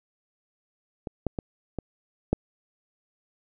clicks, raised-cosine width 2 ms, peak -19 / -12 / -16 / -17 / -8 dBFS, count 5, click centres 1.072 / 1.267 / 1.388 / 1.787 / 2.33 s, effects none

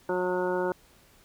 harmonic tone, 181.5 Hz, F#3, 33 cents flat, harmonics 1 / 2 / 3 / 4 / 5 / 6 / 7 / 8, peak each -37 / -28 / -31 / -43 / -33 / -44 / -43 / -37 dBFS, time 0.09-0.72 s, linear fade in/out 2 ms, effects pink hiss -59 dBFS RMS until 1.24 s

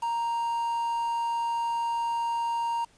triangle tone with quantisation, 932.3 Hz, A#5, in tune, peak -24 dBFS, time 0.02-2.85 s, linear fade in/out 10 ms, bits 7, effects pink hiss -61 dBFS RMS until 2.97 s + resampled to 22050 Hz

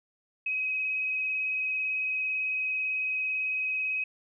sine tone with vibrato, 2535 Hz, D#7, 32 cents sharp, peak -27 dBFS, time 0.46-4.04 s, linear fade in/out 5 ms, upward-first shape square, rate 18 Hz, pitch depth 10 cents each way, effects none

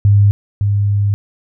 sine tone pair in turn, 101.6 / 101.6 Hz, G#2 / G#2, -38 / -38 cents, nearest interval unison, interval 0 cents, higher neither, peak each -6 / -11 dBFS, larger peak first, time 0.05-0.31 / 0.61-1.14 s, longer second, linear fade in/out 0 ms, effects none

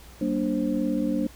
sine tone cluster, 193.9 / 236.7 / 294.5 / 528 Hz, G3 / A#3 / D4 / C5, -19 / +27 / +5 / +16 cents, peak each -30 / -27 / -26 / -33 dBFS, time 0.21-1.27 s, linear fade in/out 5 ms, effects added 60 Hz sine -48 dBFS peak until 1.35 s + pink hiss -50 dBFS RMS until 1.35 s

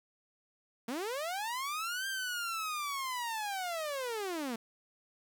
sawtooth linear two-way sweep, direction up then down, 218.3 to 1596 to 218.3 Hz, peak -31 dBFS, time 0.88-4.56 s, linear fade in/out 5 ms, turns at 2.07 s, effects 10-bit

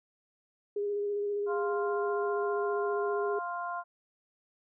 sine tone with vibrato, 409.1 Hz, G#4, 26 cents flat, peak -29 dBFS, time 0.76-3.39 s, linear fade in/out 5 ms, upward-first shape square, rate 15 Hz, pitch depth 14 cents each way
harmonic tone, 349.2 Hz, F4, in tune, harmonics 2 / 3 / 4, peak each -37 / -36 / -40 dBFS, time 1.46-3.84 s, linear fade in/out 50 ms
effects none

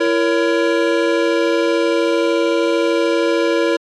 square chord, A# diminished, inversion second, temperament just, 335.6 / 466.2 / 559.4 Hz, E4 / A#4 / C#5, +31 / 0 / +16 cents, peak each -18 / -19 / -20 dBFS, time 0-3.77 s, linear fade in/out 10 ms, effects low-pass 4000 Hz 12 dB/octave + AAC 48 kbps

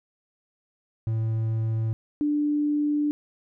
triangle / sine tone pair in turn, 111.6 / 295.2 Hz, A2 / D4, +25 / +9 cents, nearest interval octave + perfect fourth, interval 1684 cents, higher second, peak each -21 dBFS, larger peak neither, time 1.07-1.93 / 2.21-3.11 s, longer second, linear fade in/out 0 ms, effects none

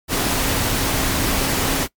sine tone in noise, 270.1 Hz, C#4, 45 cents flat, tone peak -29 dBFS, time 0.08-1.88 s, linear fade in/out 50 ms, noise pink, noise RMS -20 dBFS, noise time 0.08-1.88 s, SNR -12 dB, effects noise-tail reverb RT60 0.1 s tail -21 dB re dry + MP3 96 kbps

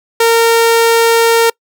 sawtooth tone, 460 Hz, A#4, 23 cents flat, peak -3 dBFS, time 0.2-1.5 s, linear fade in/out 5 ms, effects noise-tail reverb RT60 0.1 s tail -26 dB re dry

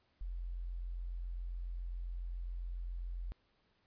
sine tone, 43.65 Hz, F1, in tune, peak -38 dBFS, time 0.21-3.32 s, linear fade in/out 0 ms, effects pink hiss -75 dBFS RMS until 3.86 s + resampled to 11025 Hz

